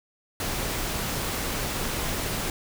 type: noise with amplitude modulation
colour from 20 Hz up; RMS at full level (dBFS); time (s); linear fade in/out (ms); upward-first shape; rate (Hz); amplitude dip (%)
pink; -28; 0.4-2.5; 2; sine; 278; 25
effects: none